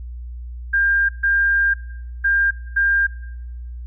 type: tone bursts at uneven times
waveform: sine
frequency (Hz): 1600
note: G6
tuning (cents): +35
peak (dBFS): -14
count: 4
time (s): 0.73-1.09 / 1.23-1.74 / 2.24-2.51 / 2.76-3.07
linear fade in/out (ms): 10
effects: noise-tail reverb RT60 1.0 s tail -18 dB re dry + added 60 Hz sine -29 dBFS peak until 3.86 s